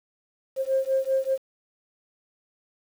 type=beating tone pair; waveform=sine; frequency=530 / 535.1 Hz; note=C5 / C5; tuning=+22 / +39 cents; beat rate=5.1 Hz; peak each=-24 dBFS; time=0.56-1.38 s; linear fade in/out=50 ms; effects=tanh soft clip ceiling -14 dBFS + 8-bit